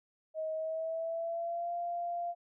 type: tone with pitch glide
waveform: sine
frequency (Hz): 632 to 693.2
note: D#5 to F5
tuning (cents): +27 to -13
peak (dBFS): -33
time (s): 0.34-2.35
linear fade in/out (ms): 50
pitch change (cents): +160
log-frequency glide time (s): 0.53-1.73
effects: none